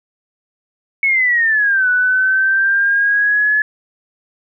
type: exponential two-way sweep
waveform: sine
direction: down then up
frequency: 2217 to 1480 to 1715 Hz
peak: -11 dBFS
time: 1.03-3.62 s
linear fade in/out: 2 ms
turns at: 1.89 s
effects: none